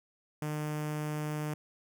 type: tone with notch filter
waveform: sawtooth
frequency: 151.3 Hz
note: D#3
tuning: 48 cents flat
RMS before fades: -35 dBFS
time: 0.42-1.54 s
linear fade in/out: 2 ms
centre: 4000 Hz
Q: 1.6
effects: none